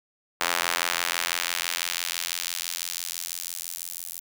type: tone with high-pass filter sweep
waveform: square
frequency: 43 Hz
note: F1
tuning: 26 cents flat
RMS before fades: -30 dBFS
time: 0.4-4.2 s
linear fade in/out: 10 ms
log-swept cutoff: 1100 to 10000 Hz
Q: 0.74
effects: none